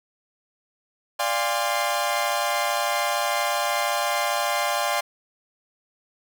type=chord; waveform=sawtooth; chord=D half-diminished seventh; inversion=none; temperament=equal with one note detuned; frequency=587.3 / 698.5 / 811.6 / 1046.5 Hz; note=D5 / F5 / Ab5 / C6; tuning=0 / 0 / -40 / 0 cents; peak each=-24 dBFS; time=1.19-5.01 s; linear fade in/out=10 ms; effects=none